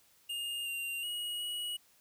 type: tone with pitch steps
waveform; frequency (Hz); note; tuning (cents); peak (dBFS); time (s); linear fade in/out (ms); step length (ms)
square; 2829 / 2778 / 2896 / 2912; F7 / F7 / F#7 / F#7; +22 / -10 / -38 / -28; -36; 0.29-1.77; 10; 370
effects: white hiss -66 dBFS RMS until 2 s